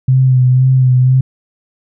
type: tone with vibrato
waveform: sine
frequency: 128.8 Hz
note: C3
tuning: 27 cents flat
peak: -6 dBFS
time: 0.08-1.21 s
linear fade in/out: 5 ms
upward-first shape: sine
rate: 2 Hz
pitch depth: 31 cents each way
effects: none